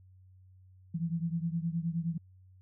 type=beating tone pair; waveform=sine; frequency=164.3 / 173.9 Hz; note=E3 / F3; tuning=-5 / -7 cents; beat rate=9.6 Hz; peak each=-32 / -35 dBFS; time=0.94-2.18 s; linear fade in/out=10 ms; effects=added 93 Hz sine -55 dBFS peak until 2.61 s